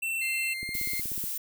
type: tone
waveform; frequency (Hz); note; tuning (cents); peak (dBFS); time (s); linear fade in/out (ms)
square; 2689; E7; +34; -29; 0.02-0.54; 10
type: tone with pitch glide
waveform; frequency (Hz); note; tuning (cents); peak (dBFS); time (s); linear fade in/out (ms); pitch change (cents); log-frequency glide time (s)
35% pulse; 2100 to 2112; C7 to C7; +6 to +16; -31; 0.21-1.01; 10; +10; 0.58-0.7
type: click train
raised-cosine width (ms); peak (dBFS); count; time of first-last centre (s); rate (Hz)
3; -29; 11; 0.63-1.24; 16.4
type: noise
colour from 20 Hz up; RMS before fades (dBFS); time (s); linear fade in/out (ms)
violet; -33; 0.74-1.38; 5
effects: none